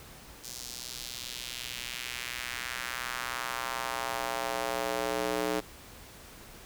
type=tone with high-pass filter sweep; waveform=square; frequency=61.4 Hz; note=B1; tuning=9 cents flat; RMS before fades=-35 dBFS; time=0.43-5.61 s; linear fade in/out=20 ms; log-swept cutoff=5700 to 370 Hz; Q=1.5; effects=pink hiss -50 dBFS RMS until 6.65 s